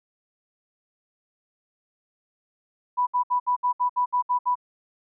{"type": "tone bursts", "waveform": "sine", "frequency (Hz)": 987.8, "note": "B5", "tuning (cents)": 0, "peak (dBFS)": -19, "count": 10, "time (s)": [2.97, 4.555], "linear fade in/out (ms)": 20, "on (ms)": 100, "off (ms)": 65, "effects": []}